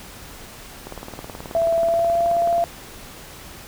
click train, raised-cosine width 1 ms, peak -19 dBFS, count 33, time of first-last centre 0.87-2.581 s, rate 18.7 Hz
sine tone with pitch glide, 666 to 684.3 Hz, E5 to F5, +18 to -35 cents, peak -16 dBFS, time 1.55-2.64 s, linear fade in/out 0 ms, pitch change +47 cents, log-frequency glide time 1.76-2.27 s
effects pink hiss -40 dBFS RMS until 3.67 s

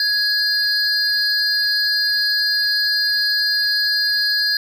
triangle tone cluster, 1671 / 4203 / 4795 Hz, G#6 / C8 / D8, +10 / +7 / +35 cents, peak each -19 dBFS, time 0-4.57 s, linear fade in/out 2 ms, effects none

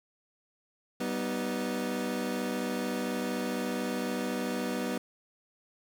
25% pulse chord, G augmented, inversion none, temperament equal with one note detuned, 193.3 / 246.9 / 311.1 Hz, G3 / B3 / D#4, -24 / 0 / 0 cents, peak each -32 / -29 / -35 dBFS, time 1-4.98 s, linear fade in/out 5 ms, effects none

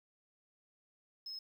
sine tone, 5170 Hz, E8, 34 cents flat, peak -40 dBFS, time 1.26-1.39 s, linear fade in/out 5 ms, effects tanh soft clip ceiling -40 dBFS + 11-bit

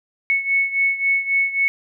sine beating tone pair, 2206 / 2209.7 Hz, C#7 / C#7, -9 / -6 cents, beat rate 3.7 Hz, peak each -18 / -22 dBFS, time 0.3-1.68 s, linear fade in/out 0 ms, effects none

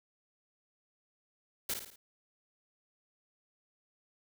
white noise with echo, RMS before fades -34 dBFS, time 1.69-1.74 s, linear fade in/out 5 ms, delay 55 ms, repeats 4, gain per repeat -6 dB, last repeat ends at 1.96 s, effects none

